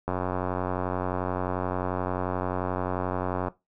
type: click train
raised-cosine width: 1 ms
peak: -14 dBFS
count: 312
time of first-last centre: 0.08-3.483 s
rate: 91.4 Hz
effects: noise-tail reverb RT60 0.2 s tail -18 dB re dry